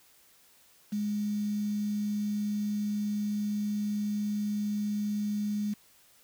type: tone with quantisation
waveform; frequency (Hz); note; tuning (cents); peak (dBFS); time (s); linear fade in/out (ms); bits
sine; 207.8; G#3; +1; -28; 0.92-5.74; 10; 8
effects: white hiss -61 dBFS RMS until 6.23 s